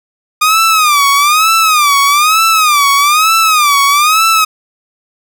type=tone with vibrato; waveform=sawtooth; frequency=1217 Hz; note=D#6; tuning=39 cents flat; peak=-3 dBFS; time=0.41-4.45 s; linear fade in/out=10 ms; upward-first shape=sine; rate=1.1 Hz; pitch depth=150 cents each way; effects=none